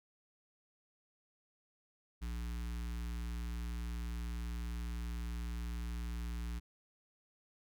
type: tone with notch filter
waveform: square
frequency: 58.27 Hz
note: A#1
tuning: in tune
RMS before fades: -40 dBFS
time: 2.21-6.6 s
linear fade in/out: 20 ms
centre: 570 Hz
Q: 0.63
effects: none